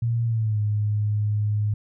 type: tone with pitch glide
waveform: sine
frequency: 116.54 to 105.03 Hz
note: A#2 to G#2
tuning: 0 to +20 cents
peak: -20 dBFS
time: 0.02-1.74 s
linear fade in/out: 5 ms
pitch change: -180 cents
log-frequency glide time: 0.25-0.59 s
effects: none

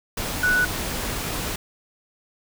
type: tone in noise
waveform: sine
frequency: 1480 Hz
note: F#6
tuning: in tune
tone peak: -17 dBFS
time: 0.43-0.65 s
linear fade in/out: 5 ms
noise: pink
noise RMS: -28 dBFS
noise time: 0.17-1.56 s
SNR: +8 dB
effects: none

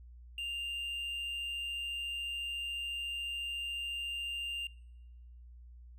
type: tone with amplitude modulation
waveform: triangle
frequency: 2794 Hz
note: F7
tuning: in tune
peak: -33 dBFS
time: 0.38-4.67 s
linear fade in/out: 2 ms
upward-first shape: sine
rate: 134 Hz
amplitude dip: 30%
effects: noise-tail reverb RT60 1.0 s tail -24 dB re dry + added 60 Hz sine -50 dBFS peak until 5.98 s

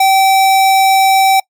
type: tone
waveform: square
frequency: 772 Hz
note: G5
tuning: 27 cents flat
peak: -7 dBFS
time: 0-1.4 s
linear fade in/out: 5 ms
effects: noise-tail reverb RT60 0.1 s tail -25 dB re dry + MP3 96 kbps

